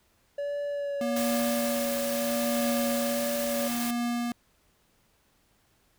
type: tone with vibrato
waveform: triangle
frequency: 570 Hz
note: C#5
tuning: 48 cents sharp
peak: -27 dBFS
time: 0.38-3.68 s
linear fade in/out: 5 ms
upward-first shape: sine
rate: 1.1 Hz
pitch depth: 19 cents each way
type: tone with tremolo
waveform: square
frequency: 238.8 Hz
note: A#3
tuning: 42 cents sharp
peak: -27 dBFS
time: 1.01-4.32 s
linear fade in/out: 2 ms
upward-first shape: triangle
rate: 0.74 Hz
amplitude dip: 60%
type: noise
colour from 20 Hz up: white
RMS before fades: -35 dBFS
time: 1.16-3.91 s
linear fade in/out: 5 ms
effects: pink hiss -67 dBFS RMS until 5.98 s